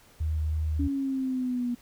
sine tone with vibrato, 77.78 Hz, D#2, in tune, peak -25 dBFS, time 0.2-0.88 s, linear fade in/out 10 ms, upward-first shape square, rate 3.1 Hz, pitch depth 9 cents each way
sine exponential sweep, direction down, 283.1 to 240 Hz, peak -26 dBFS, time 0.79-1.75 s, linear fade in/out 10 ms
effects pink hiss -57 dBFS RMS until 1.81 s

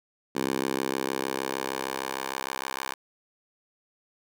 10% pulse tone with high-pass filter sweep, 66.5 Hz, C2, 29 cents sharp, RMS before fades -31 dBFS, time 0.35-2.94 s, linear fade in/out 10 ms, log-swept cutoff 280 to 950 Hz, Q 1.1, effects none

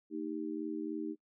sine tone with amplitude modulation, 311.4 Hz, D#4, 2 cents sharp, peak -31 dBFS, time 0.1-1.16 s, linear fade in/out 50 ms, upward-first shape sine, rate 83.4 Hz, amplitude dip 100%, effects noise-tail reverb RT60 0.1 s tail -26 dB re dry

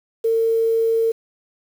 sine tone, 453.3 Hz, A#4, 48 cents flat, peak -15 dBFS, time 0.24-1.12 s, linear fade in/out 10 ms, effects 7-bit

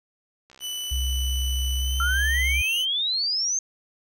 click train, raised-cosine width 0.2 ms, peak -32 dBFS, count 135, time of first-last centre 0.5-2.552 s, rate 65.3 Hz
sawtooth tone with pitch glide, 2984 to 3129 Hz, F#7 to G7, +14 to -4 cents, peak -26 dBFS, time 0.6-2.86 s, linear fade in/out 50 ms, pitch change +82 cents, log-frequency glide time 1.78-2.2 s
sine tone, 65.41 Hz, C2, in tune, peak -23 dBFS, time 0.91-2.62 s, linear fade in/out 10 ms
sine exponential sweep, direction up, 1349 to 6410 Hz, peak -22 dBFS, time 2-3.59 s, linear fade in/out 2 ms
effects none

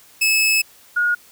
sawtooth / sine tone pair in turn, 2596 / 1439.4 Hz, E7 / F#6, -27 / -48 cents, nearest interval minor seventh, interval 1021 cents, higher first, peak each -11 / -15 dBFS, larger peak first, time 0.21-0.62 / 0.96-1.15 s, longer first, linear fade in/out 10 ms, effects white hiss -49 dBFS RMS until 1.31 s

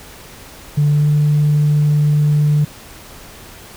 sine tone with pitch glide, 146.8 to 148.51 Hz, D3 to D3, 0 to +20 cents, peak -9 dBFS, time 0.77-2.65 s, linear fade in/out 10 ms, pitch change +20 cents, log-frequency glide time 0.89-1.05 s, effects tanh soft clip ceiling -7 dBFS + pink hiss -38 dBFS RMS until 3.76 s

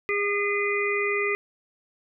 harmonic tone, 407.3 Hz, G#4, 34 cents flat, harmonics 1 / 3 / 5 / 6, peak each -26 / -32 / -27 / -30 dBFS, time 0.09-1.35 s, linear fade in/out 0 ms, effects none

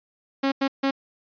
sawtooth tone bursts at uneven times, 272.2 Hz, C#4, 31 cents flat, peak -16 dBFS, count 3, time 0.43-0.52 / 0.61-0.68 / 0.83-0.91 s, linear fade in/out 10 ms, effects resampled to 11025 Hz

